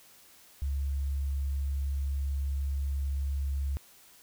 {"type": "tone", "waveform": "sine", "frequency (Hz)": 69.3, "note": "C#2", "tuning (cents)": 0, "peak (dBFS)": -28, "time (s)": [0.62, 3.77], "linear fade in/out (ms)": 0, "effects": ["white hiss -57 dBFS RMS until 4.22 s"]}